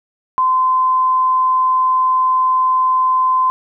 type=tone; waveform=sine; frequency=1030 Hz; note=C6; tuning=28 cents flat; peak=-11 dBFS; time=0.38-3.5 s; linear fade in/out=0 ms; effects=none